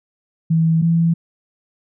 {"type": "tone pair in turn", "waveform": "sine", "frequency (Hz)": [162.7, 166.6], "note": ["E3", "E3"], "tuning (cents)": [-22, 19], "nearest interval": "unison", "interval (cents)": 41, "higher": "second", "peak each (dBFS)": -12, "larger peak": "neither", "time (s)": [[0.5, 0.82], [0.82, 1.14]], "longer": "neither", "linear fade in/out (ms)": 10, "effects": []}